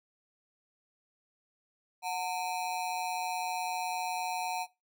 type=ring-modulated tone; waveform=square; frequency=818 Hz; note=G#5; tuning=26 cents flat; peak=-29 dBFS; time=2.02-4.67 s; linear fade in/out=50 ms; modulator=85.9 Hz; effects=noise-tail reverb RT60 0.2 s tail -17 dB re dry